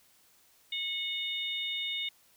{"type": "harmonic tone", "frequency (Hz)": 730, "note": "F#5", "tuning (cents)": -24, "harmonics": [3, 4, 5], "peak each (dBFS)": [-38, -38, -34], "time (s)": [0.72, 2.09], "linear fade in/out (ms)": 5, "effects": ["white hiss -64 dBFS RMS until 2.36 s"]}